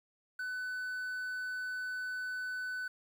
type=tone with quantisation; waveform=triangle; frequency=1500 Hz; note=F#6; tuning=23 cents sharp; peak=-34 dBFS; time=0.39-2.88 s; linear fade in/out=5 ms; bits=10; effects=none